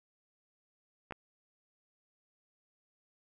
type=clicks; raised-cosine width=0.5 ms; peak=-26 / -27 dBFS; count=2; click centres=1.109 / 1.123 s; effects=none